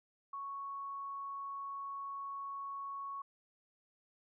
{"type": "tone", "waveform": "sine", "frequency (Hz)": 1108.7, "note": "C#6", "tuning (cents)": 0, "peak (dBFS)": -40, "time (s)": [0.33, 3.22], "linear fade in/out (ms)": 5, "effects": []}